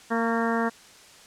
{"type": "harmonic tone with a mistuned harmonic", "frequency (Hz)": 230, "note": "A#3", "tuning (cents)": -23, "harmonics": [1, 2, 3, 4, 5, 6, 7, 8], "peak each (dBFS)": [-26, -29, -31, -32, -33, -34, -34, -35], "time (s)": [0.1, 0.7], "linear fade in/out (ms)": 20, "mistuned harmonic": 5, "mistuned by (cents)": -28, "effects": ["white hiss -50 dBFS RMS until 1.26 s", "low-pass 8000 Hz 12 dB/octave"]}